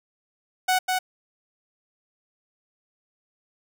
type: tone with echo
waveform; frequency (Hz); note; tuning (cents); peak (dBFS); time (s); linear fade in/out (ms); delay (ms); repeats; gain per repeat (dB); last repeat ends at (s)
sawtooth; 742; F#5; +5; -15; 0.68-0.79; 10; 200; 1; -3; 0.99
effects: none